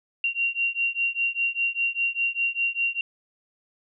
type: beating tone pair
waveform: sine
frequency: 2756 / 2761 Hz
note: F7 / F7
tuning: -24 / -20 cents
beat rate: 5 Hz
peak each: -26 dBFS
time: 0.24-3.01 s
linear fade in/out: 2 ms
effects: none